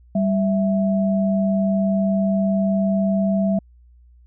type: tone pair together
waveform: sine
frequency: 195.92 / 659 Hz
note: G3 / E5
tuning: -1 / -1 cents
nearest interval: octave + major sixth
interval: 2100 cents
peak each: -17 / -23 dBFS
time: 0.15-3.59 s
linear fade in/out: 5 ms
effects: added 60 Hz sine -47 dBFS peak until 4.26 s